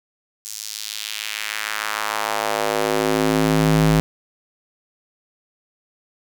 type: tone with high-pass filter sweep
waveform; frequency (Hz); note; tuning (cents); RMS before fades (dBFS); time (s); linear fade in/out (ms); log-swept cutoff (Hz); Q
square; 53.3; G#1; +46; -21; 0.45-4; 0; 6500 to 120; 1.5
effects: none